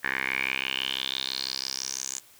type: tone with band-pass filter sweep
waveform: 10% pulse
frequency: 66 Hz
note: C2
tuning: 16 cents sharp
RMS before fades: -31 dBFS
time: 0.03-2.2 s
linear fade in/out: 20 ms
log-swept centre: 1800 to 7100 Hz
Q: 6.4
effects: white hiss -55 dBFS RMS until 2.39 s